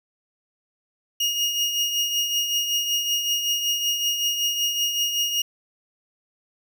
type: tone with tremolo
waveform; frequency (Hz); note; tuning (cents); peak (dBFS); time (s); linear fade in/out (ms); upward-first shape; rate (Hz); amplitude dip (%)
30% pulse; 2860; F7; +41; -16; 1.2-5.42; 5; triangle; 5.3; 55
effects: none